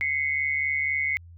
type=tone pair together; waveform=sine; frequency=2052 / 2196 Hz; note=C7 / C#7; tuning=-34 / -17 cents; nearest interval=minor second; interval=117 cents; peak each=-26 dBFS; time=0.01-1.17 s; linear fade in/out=0 ms; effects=added 85 Hz sine -44 dBFS peak until 1.37 s